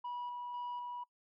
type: tone with tremolo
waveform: sine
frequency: 974 Hz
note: B5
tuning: 24 cents flat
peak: -36 dBFS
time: 0.04-1.04 s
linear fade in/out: 10 ms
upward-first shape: square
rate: 2 Hz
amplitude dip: 30%
effects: noise-tail reverb RT60 0.1 s tail -24 dB re dry + tanh soft clip ceiling -37 dBFS